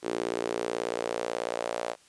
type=tone with high-pass filter sweep; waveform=sawtooth; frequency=58.27 Hz; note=A#1; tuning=in tune; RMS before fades=-32 dBFS; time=0.02-1.96 s; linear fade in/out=50 ms; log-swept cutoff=370 to 590 Hz; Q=3; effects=white hiss -59 dBFS RMS until 2.08 s + resampled to 22050 Hz